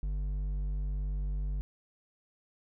sine tone with hard clipping, 49.23 Hz, G1, 8 cents sharp, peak -32 dBFS, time 0.03-1.61 s, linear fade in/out 0 ms, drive 6 dB, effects none

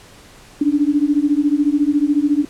sine beating tone pair, 285.1 / 299.1 Hz, C#4 / D4, +49 / +32 cents, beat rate 14 Hz, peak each -16 dBFS, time 0.61-2.45 s, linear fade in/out 5 ms, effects pink hiss -44 dBFS RMS until 2.49 s + low-pass 10000 Hz 12 dB/octave

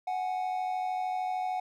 triangle tone pair together, 740 / 833.2 Hz, F#5 / G#5, 0 / +5 cents, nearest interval major second, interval 205 cents, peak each -28 / -36 dBFS, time 0.07-1.6 s, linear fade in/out 5 ms, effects none

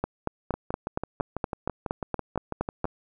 two click trains, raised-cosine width 1 ms, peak -16 / -12 dBFS, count 15 / 13, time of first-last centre 0.54-2.854 / 0.04-2.844 s, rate 6.05 / 4.28 Hz, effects none

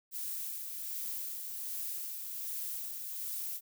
violet noise with tremolo, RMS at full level -38 dBFS, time 0.11-3.61 s, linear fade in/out 50 ms, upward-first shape sine, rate 1.3 Hz, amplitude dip 35%, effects none

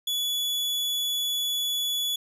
40% pulse tone, 3415 Hz, G#7, 48 cents sharp, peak -24 dBFS, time 0.07-2.16 s, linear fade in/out 5 ms, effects none

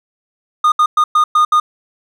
triangle tone bursts at uneven times, 1225 Hz, D#6, 27 cents flat, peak -6 dBFS, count 6, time 0.64-0.72 / 0.79-0.86 / 0.97-1.04 / 1.15-1.24 / 1.35-1.45 / 1.52-1.6 s, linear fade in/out 5 ms, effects none

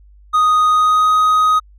triangle tone with pitch glide, 1244 to 1254.1 Hz, D#6 to D#6, -1 to +13 cents, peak -8 dBFS, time 0.33-1.6 s, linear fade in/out 20 ms, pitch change +14 cents, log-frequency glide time 0.69-1.11 s, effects added 50 Hz sine -42 dBFS peak until 1.78 s

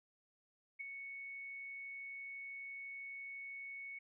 sine tone with ADSR envelope, 2217 Hz, C#7, in tune, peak -39 dBFS, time 0.79-3.99 s, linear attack 19 ms, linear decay 8 ms, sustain -6 dB, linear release 9 ms, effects none

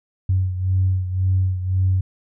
sine beating tone pair, 93 / 94.9 Hz, F#2 / F#2, +9 / +44 cents, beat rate 1.9 Hz, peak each -17 / -23 dBFS, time 0.29-2.01 s, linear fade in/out 5 ms, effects tanh soft clip ceiling -9 dBFS

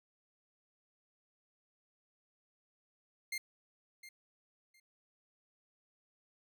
sawtooth tone with echo, 2110 Hz, C7, 14 cents sharp, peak -33 dBFS, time 3.32-3.38 s, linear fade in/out 5 ms, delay 710 ms, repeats 2, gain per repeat -14 dB, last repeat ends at 4.8 s, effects none

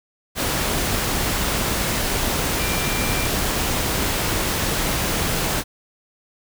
sine tone in noise, 2369 Hz, D7, 14 cents sharp, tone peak -30 dBFS, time 2.57-3.3 s, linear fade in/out 50 ms, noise pink, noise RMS -22 dBFS, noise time 0.35-5.64 s, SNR -11 dB, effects none

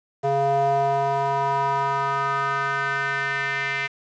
square tone with band-pass filter sweep, 138.59 Hz, C#3, in tune, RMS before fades -23 dBFS, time 0.23-3.88 s, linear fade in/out 20 ms, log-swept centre 600 to 2100 Hz, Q 3.8, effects resampled to 16000 Hz + 8-bit

